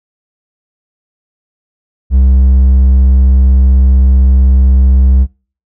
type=tone with hard clipping; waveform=sine; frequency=65.41 Hz; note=C2; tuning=in tune; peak=-5 dBFS; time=2.1-5.27 s; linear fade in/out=50 ms; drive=3 dB; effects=noise-tail reverb RT60 0.4 s tail -24 dB re dry